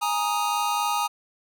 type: chord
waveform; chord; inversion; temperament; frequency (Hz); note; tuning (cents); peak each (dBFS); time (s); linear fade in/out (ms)
square; Ab suspended second; none; just; 830.6 / 934.4 / 1245.9; Ab5 / Bb5 / Eb6; 0 / +4 / +2; -28; 0.01-1.08; 20
effects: none